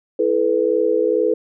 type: chord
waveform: sine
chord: E suspended fourth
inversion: none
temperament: equal with one note detuned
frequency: 329.6 / 431.7 / 493.9 Hz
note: E4 / A4 / B4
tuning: 0 / -33 / 0 cents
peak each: -22 / -18 / -18 dBFS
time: 0.19-1.34 s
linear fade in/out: 5 ms
effects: none